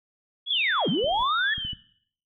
sine tone with vibrato, 3322 Hz, G#7, in tune, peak -29 dBFS, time 0.46-1.74 s, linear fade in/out 20 ms, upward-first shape triangle, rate 1.4 Hz, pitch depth 210 cents each way
sine linear two-way sweep, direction down then up, 3520 to 146.83 to 1808 Hz, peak -22 dBFS, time 0.5-1.54 s, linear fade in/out 5 ms, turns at 0.89 s
brown noise with exponential growth, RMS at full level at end -38 dBFS, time 0.86-1.23 s, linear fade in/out 2 ms, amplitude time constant 79 ms
clicks, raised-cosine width 5 ms, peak -26 dBFS, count 4, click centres 1.043 / 1.581 / 1.65 / 1.732 s
effects noise-tail reverb RT60 0.6 s tail -17 dB re dry

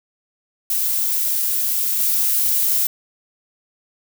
violet noise with level steps, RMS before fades -20 / -18 dBFS, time 0.7-2.87 s, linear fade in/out 2 ms, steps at 1.99 s, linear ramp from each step 10 ms, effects none

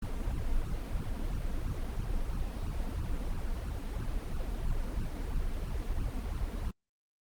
brown noise with flanger, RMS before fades -33 dBFS, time 0.02-6.71 s, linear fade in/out 5 ms, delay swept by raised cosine 0.69 to 4.39 ms, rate 3 Hz, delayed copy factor +0.9, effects Opus 24 kbps

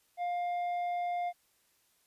sine tone with tanh clipping, 705 Hz, F5, 16 cents sharp, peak -32 dBFS, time 0.17-1.33 s, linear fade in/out 50 ms, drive 6 dB, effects white hiss -71 dBFS RMS until 2.06 s + resampled to 32000 Hz

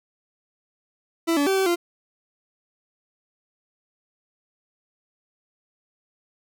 40% pulse tone with pitch steps, 332 / 286.5 / 386 / 383.5 / 345.9 Hz, E4 / D4 / G4 / G4 / F4, +12 / -43 / -27 / -38 / -17 cents, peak -18 dBFS, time 1.27-1.76 s, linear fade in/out 20 ms, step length 98 ms, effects none

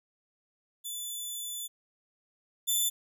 10% pulse tone pair in turn, 3488 / 3512 Hz, A7 / A7, -16 / -4 cents, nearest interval unison, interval 12 cents, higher second, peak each -28 / -18 dBFS, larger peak second, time 0.84-1.68 / 2.67-2.9 s, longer first, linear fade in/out 20 ms, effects none

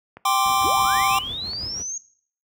click train, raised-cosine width 0.5 ms, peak -24 dBFS, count 4, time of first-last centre 0.17-1.534 s, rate 2.2 Hz
square chord, G suspended fourth, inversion none, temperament equal, 784 / 1046.5 / 1174.7 Hz, G5 / C6 / D6, 0 / 0 / 0 cents, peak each -23 dBFS, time 0.25-1.19 s, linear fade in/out 5 ms
brown noise with tremolo, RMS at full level -32 dBFS, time 0.45-1.83 s, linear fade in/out 10 ms, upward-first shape sine, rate 6.1 Hz, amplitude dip 50%
sine linear sweep, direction up, 246.7 to 6645 Hz, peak -27 dBFS, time 0.64-1.98 s, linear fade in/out 5 ms
effects noise-tail reverb RT60 0.5 s tail -17 dB re dry + high-pass 80 Hz 12 dB/octave

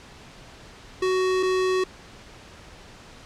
square tone pair in turn, 372.5 / 372.5 Hz, F#4 / F#4, +12 / +12 cents, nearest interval unison, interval 0 cents, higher neither, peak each -21 dBFS, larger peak neither, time 1.02-1.43 / 1.43-1.84 s, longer neither, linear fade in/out 5 ms, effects pink hiss -46 dBFS RMS until 3.25 s + low-pass 6000 Hz 12 dB/octave

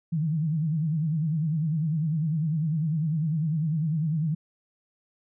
sine tone with vibrato, 156.8 Hz, D#3, 14 cents sharp, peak -23 dBFS, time 0.12-4.35 s, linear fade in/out 10 ms, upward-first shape sine, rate 10 Hz, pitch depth 120 cents each way, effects none

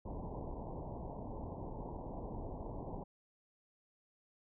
pink low-pass noise, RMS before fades -44 dBFS, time 0.05-3.04 s, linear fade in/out 10 ms, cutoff 1000 Hz, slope 96 dB/octave, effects none

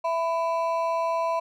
triangle ring-modulated tone, 830.6 Hz, G#5, in tune, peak -18 dBFS, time 0.04-1.4 s, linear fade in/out 10 ms, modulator 168 Hz, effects none

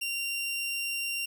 sawtooth tone, 2767 Hz, F7, 17 cents flat, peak -27 dBFS, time 0.01-1.26 s, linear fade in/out 10 ms, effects none

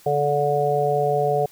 harmonic tone, 145.3 Hz, D3, 18 cents flat, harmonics 1 / 3 / 4 / 5, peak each -27 / -22 / -24 / -22 dBFS, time 0.06-1.46 s, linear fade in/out 5 ms, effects white hiss -51 dBFS RMS until 1.51 s

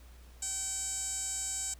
sawtooth tone with band-pass filter, 768 Hz, G5, 36 cents flat, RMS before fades -36 dBFS, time 0.42-1.74 s, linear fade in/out 5 ms, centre 7500 Hz, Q 8.4, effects added 60 Hz sine -51 dBFS peak until 1.79 s + pink hiss -61 dBFS RMS until 1.79 s

